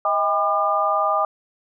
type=harmonic tone with a mistuned harmonic; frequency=200.8 Hz; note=G3; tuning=42 cents sharp; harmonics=3 / 4 / 5 / 6; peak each=-23 / -23 / -30 / -20 dBFS; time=0.05-1.25 s; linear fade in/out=2 ms; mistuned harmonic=3; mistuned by=+83 cents; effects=none